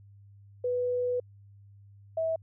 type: tone pair in turn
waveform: sine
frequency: 493.9 / 648.7 Hz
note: B4 / E5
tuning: 0 / -28 cents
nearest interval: perfect fourth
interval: 472 cents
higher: second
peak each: -26 dBFS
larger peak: neither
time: 0.64-1.2 / 2.17-2.36 s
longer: first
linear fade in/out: 5 ms
effects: added 100 Hz sine -51 dBFS peak until 2.42 s